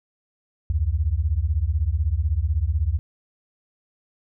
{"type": "beating tone pair", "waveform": "sine", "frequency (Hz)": [69.3, 85.3], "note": ["C#2", "F2"], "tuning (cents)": [0, -40], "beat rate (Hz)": 16, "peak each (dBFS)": -22, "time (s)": [0.7, 2.99], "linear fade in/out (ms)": 0, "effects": []}